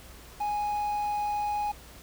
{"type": "tone with quantisation", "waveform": "triangle", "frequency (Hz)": 830.6, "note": "G#5", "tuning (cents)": 0, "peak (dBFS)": -25, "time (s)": [0.4, 1.72], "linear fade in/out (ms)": 10, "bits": 8, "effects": ["added 60 Hz sine -50 dBFS peak until 2.02 s", "pink hiss -50 dBFS RMS until 2.02 s"]}